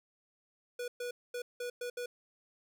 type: tone bursts at uneven times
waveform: square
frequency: 487.8 Hz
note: B4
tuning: 21 cents flat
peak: -37 dBFS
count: 6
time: 0.79-0.88 / 1-1.11 / 1.34-1.42 / 1.6-1.7 / 1.81-1.9 / 1.97-2.06 s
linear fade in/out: 5 ms
effects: none